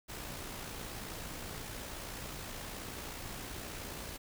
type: noise with amplitude modulation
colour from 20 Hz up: pink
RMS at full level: -42 dBFS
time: 0.08-4.18 s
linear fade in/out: 20 ms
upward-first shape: sine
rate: 58.9 Hz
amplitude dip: 35%
effects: none